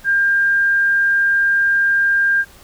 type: tone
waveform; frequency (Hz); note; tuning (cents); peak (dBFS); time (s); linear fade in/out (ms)
sine; 1600; G6; +35; -12; 0.04-2.45; 50
effects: pink hiss -45 dBFS RMS until 2.63 s